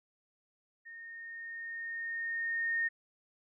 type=tone with level ramp; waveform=sine; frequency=1840 Hz; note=A#6; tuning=23 cents flat; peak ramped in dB=-46 to -28 dBFS; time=0.85-2.89 s; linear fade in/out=20 ms; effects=none